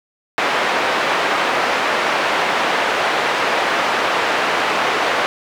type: band-pass noise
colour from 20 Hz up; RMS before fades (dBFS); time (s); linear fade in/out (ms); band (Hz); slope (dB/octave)
pink; -18; 0.38-5.26; 0; 550 to 2500; 12
effects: none